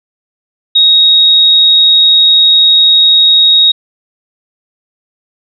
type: tone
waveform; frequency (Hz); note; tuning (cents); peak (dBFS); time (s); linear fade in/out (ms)
sine; 3768; A#7; +18; -3; 0.75-3.72; 10
effects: none